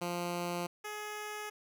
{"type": "tone pair in turn", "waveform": "10% pulse", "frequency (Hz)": [174.61, 421.3], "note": ["F3", "G#4"], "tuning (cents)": [0, 25], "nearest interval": "octave + minor third", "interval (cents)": 1525, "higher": "second", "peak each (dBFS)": [-26, -31], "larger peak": "first", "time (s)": [[0.01, 0.67], [0.84, 1.5]], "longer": "neither", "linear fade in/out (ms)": 10, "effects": []}